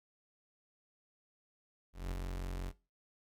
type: tone with ADSR envelope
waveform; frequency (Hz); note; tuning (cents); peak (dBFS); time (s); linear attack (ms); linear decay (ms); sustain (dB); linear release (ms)
40% pulse; 45.23; F#1; -39; -33; 1.93-2.73; 190; 8; -3; 51
effects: noise-tail reverb RT60 0.3 s tail -20 dB re dry + MP3 96 kbps